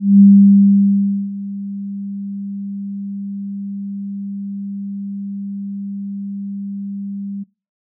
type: tone with ADSR envelope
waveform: sine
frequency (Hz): 199.1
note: G3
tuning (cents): +27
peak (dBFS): -3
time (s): 0-7.44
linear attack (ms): 200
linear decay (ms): 1100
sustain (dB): -20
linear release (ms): 17
effects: noise-tail reverb RT60 0.3 s tail -23 dB re dry